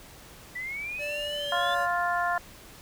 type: linear sweep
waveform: sine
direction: up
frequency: 1951 to 3520 Hz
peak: -32 dBFS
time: 0.55-1.75 s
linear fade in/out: 10 ms
type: tone with pitch glide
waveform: square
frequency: 587.3 to 566.3 Hz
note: D5 to C#5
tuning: 0 to +37 cents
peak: -34 dBFS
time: 0.98-1.88 s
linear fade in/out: 50 ms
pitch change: -63 cents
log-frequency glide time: 1.34-1.59 s
type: harmonic tone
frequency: 350.2 Hz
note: F4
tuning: 5 cents sharp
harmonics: 2 / 3 / 4 / 5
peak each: -28 / -30 / -31 / -32 dBFS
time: 1.52-2.38 s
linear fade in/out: 2 ms
effects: pink hiss -49 dBFS RMS until 2.81 s